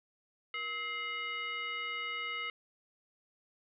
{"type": "tone with frequency modulation", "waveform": "sine", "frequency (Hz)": 2101, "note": "C7", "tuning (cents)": 7, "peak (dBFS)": -35, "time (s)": [0.54, 2.5], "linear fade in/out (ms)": 2, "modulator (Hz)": 812, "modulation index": 1.1, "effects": []}